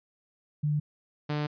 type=tone pair in turn; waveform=sine / sawtooth; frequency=148.9 / 148.9 Hz; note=D3 / D3; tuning=+24 / +24 cents; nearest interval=unison; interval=0 cents; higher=neither; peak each=-24 dBFS; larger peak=neither; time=0.63-0.8 / 1.29-1.47 s; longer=second; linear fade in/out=10 ms; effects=resampled to 11025 Hz